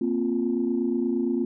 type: chord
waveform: sine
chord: Bb suspended second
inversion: none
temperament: equal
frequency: 233.1 / 261.6 / 349.2 Hz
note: Bb3 / C4 / F4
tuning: 0 / 0 / 0 cents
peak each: -26 dBFS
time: 0.01-1.45 s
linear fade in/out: 5 ms
effects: tanh soft clip ceiling -14 dBFS